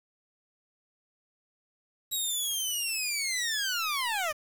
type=linear sweep; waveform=15% pulse; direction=down; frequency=3858 to 578 Hz; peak=-22 dBFS; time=2.11-4.33 s; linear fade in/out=20 ms; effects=8-bit